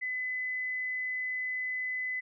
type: tone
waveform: sine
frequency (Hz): 2013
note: B6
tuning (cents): +33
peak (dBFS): -31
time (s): 0.01-2.21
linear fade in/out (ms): 20
effects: none